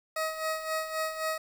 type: tone with tremolo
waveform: 20% pulse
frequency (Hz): 634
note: D#5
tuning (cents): +32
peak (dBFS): -23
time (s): 0.16-1.38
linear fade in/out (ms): 5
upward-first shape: sine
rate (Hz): 3.8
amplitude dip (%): 65
effects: 9-bit